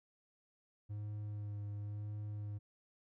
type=tone with vibrato; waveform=triangle; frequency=103.83 Hz; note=G#2; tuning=in tune; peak=-38 dBFS; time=0.89-2.59 s; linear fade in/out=20 ms; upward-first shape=sine; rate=0.96 Hz; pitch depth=18 cents each way; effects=none